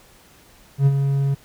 triangle tone with ADSR envelope, 138.59 Hz, C#3, in tune, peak -8 dBFS, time 0.78-1.35 s, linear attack 83 ms, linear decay 42 ms, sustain -7 dB, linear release 14 ms, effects pink hiss -51 dBFS RMS until 1.44 s

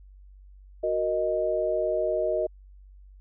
sine chord, D# minor, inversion first, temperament equal, 370 / 466.2 / 622.3 Hz, F#4 / A#4 / D#5, 0 / 0 / 0 cents, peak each -30 / -30 / -25 dBFS, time 0.83-2.47 s, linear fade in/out 10 ms, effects added 48 Hz sine -47 dBFS peak until 3.2 s

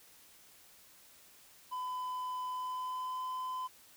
triangle tone with pitch glide, 1007 to 1018.7 Hz, B5 to C6, +33 to -47 cents, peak -34 dBFS, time 1.71-3.68 s, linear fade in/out 20 ms, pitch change +20 cents, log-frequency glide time 2.47-3.23 s, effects white hiss -60 dBFS RMS until 3.96 s

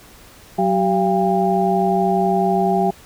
sine tone cluster, 185.7 / 384.5 / 690 / 802 Hz, F#3 / G4 / F5 / G5, +7 / -33 / -21 / +39 cents, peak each -20 dBFS, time 0.58-2.91 s, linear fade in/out 10 ms, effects pink hiss -45 dBFS RMS until 3.05 s

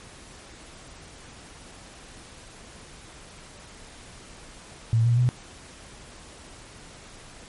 sine tone with pitch steps, 113.8 / 118.56 / 123.53 Hz, A#2 / A#2 / B2, -41 / +30 / +1 cents, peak -17 dBFS, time 4.93-5.29 s, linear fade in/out 0 ms, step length 120 ms, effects pink hiss -46 dBFS RMS until 7.48 s + MP3 48 kbps

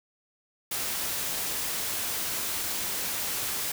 white noise, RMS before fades -31 dBFS, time 0.71-3.72 s, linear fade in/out 5 ms, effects none

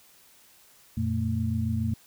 sine tone cluster, 89.5 / 116.6 / 223.5 Hz, F2 / A#2 / A3, +43 / +1 / +27 cents, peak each -29 dBFS, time 0.97-1.94 s, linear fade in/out 5 ms, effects white hiss -57 dBFS RMS until 2.06 s

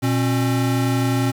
square tone pair together, 120.27 / 270 Hz, B2 / C#4, -45 / -45 cents, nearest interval octave + major second, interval 1400 cents, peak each -20 / -22 dBFS, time 0.02-1.32 s, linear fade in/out 20 ms, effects 7-bit

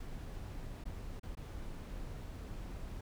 brown noise with dropouts, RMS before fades -44 dBFS, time 0-3.01 s, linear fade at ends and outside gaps 5 ms, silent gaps 0.84-0.854 / 1.197-1.231 / 1.352-1.37 s, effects none

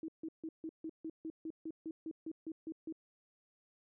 sine tone bursts, 320.8 Hz, E4, 47 cents flat, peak -39 dBFS, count 15, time 0.03-2.925 s, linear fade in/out 2 ms, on 53 ms, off 150 ms, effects none

